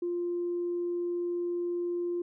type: tone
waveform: sine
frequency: 349.2 Hz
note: F4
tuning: in tune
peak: -28 dBFS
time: 0.02-2.22 s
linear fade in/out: 5 ms
effects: tanh soft clip ceiling -24 dBFS